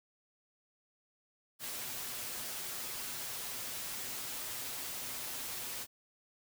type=noise with comb filter; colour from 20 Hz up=white; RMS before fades=-41 dBFS; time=1.59-5.87 s; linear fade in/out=50 ms; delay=8 ms; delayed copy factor=+0.5; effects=none